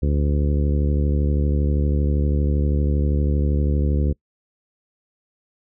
harmonic tone, 72.6 Hz, D2, 19 cents flat, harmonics 1 / 2 / 3 / 4 / 5 / 6 / 7, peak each -18 / -24 / -28 / -30 / -32 / -34 / -35 dBFS, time 0.02-4.13 s, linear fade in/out 10 ms, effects noise-tail reverb RT60 0.1 s tail -25 dB re dry

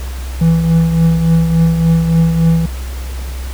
triangle tone with tremolo, 164.81 Hz, E3, in tune, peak -4 dBFS, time 0.41-2.66 s, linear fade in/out 5 ms, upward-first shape triangle, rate 3.5 Hz, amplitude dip 55%, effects added 64 Hz sine -20 dBFS peak until 3.53 s + pink hiss -33 dBFS RMS until 3.53 s

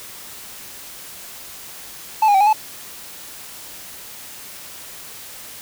triangle tone with pitch steps, 873 / 818 / 771 / 828 / 866 Hz, A5 / G#5 / G5 / G#5 / A5, -14 / -26 / -29 / -5 / -28 cents, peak -9 dBFS, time 2.22-2.53 s, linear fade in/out 5 ms, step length 62 ms, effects white hiss -37 dBFS RMS until 5.61 s

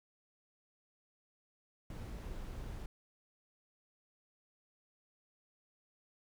brown noise, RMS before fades -44 dBFS, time 1.9-2.86 s, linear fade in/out 2 ms, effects none

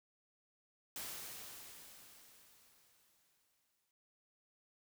white noise with exponential decay, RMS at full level -44 dBFS, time 0.96-3.91 s, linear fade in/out 1 ms, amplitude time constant 640 ms, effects noise-tail reverb RT60 0.5 s tail -23 dB re dry

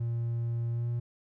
triangle tone with pitch glide, 117.2 to 119.11 Hz, A#2 to A#2, +10 to +38 cents, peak -26 dBFS, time 0-1 s, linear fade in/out 10 ms, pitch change +28 cents, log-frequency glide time 0.71-0.89 s, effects tanh soft clip ceiling -22 dBFS

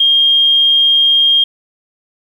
sine tone, 3222 Hz, G7, 47 cents sharp, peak -7 dBFS, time 0-1.44 s, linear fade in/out 5 ms, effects 7-bit

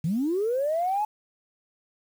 sine linear sweep, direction up, 145.9 to 862 Hz, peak -22 dBFS, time 0.04-1.05 s, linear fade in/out 5 ms, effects tanh soft clip ceiling -18 dBFS + 8-bit

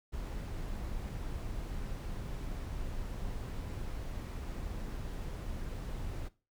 brown noise, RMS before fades -39 dBFS, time 0.12-6.29 s, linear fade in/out 20 ms, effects noise-tail reverb RT60 0.3 s tail -18 dB re dry

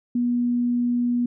sine tone, 242.2 Hz, B3, 34 cents flat, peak -19 dBFS, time 0.15-1.26 s, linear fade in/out 5 ms, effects none

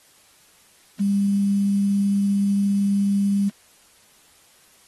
sine tone with quantisation, 199.8 Hz, G3, 33 cents sharp, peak -17 dBFS, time 0.99-3.5 s, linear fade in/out 20 ms, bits 7, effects white hiss -55 dBFS RMS until 4.87 s + AAC 32 kbps

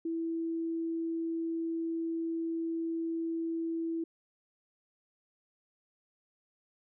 sine tone, 329.6 Hz, E4, in tune, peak -31 dBFS, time 0.05-4.04 s, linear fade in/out 5 ms, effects none

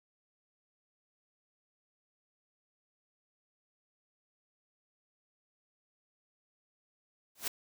white noise with exponential growth, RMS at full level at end -29 dBFS, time 7.35-7.48 s, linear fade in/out 5 ms, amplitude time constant 27 ms, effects none

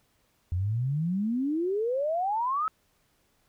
sine exponential sweep, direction up, 85 to 1315 Hz, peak -25 dBFS, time 0.52-2.68 s, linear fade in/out 0 ms, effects pink hiss -69 dBFS RMS until 3.48 s

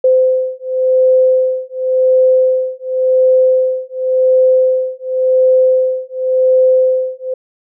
sine beating tone pair, 515 / 515.91 Hz, C5 / C5, -28 / -24 cents, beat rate 0.91 Hz, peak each -12 dBFS, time 0.04-7.34 s, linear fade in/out 5 ms, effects none

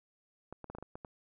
clicks, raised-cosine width 1 ms, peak -30 dBFS, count 8, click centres 0.526 / 0.643 / 0.7 / 0.75 / 0.785 / 0.826 / 0.955 / 1.048 s, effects none

